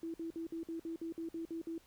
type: tone bursts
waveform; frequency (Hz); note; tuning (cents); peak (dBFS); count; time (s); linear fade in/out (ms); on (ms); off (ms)
sine; 329.6; E4; 0; -38; 11; 0.03-1.78; 2; 110; 54
effects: pink hiss -66 dBFS RMS until 1.86 s